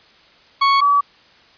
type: tone pair in turn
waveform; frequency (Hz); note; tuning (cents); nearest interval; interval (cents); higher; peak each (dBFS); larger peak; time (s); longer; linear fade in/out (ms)
40% pulse / sine; 1108.7 / 1143.8; C#6 / D6; 0 / -46; minor second; 54; second; -11; neither; 0.61-0.81 / 0.81-1.01; neither; 10
effects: white hiss -50 dBFS RMS until 1.57 s + resampled to 11025 Hz